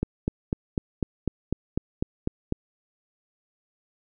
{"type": "click train", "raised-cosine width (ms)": 3, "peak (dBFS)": -11, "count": 11, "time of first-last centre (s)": [0.03, 2.524], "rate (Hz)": 4.01, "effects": []}